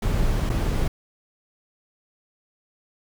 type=noise with dropouts; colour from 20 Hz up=brown; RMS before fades=-22 dBFS; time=0.02-0.88 s; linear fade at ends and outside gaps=5 ms; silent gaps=0.494-0.498 s; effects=none